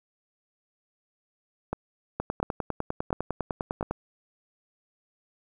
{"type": "two click trains", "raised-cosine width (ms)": 1, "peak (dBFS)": [-14, -14], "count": [4, 18], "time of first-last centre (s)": [[1.73, 3.828], [2.2, 3.91]], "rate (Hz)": [1.43, 9.94], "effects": ["9-bit"]}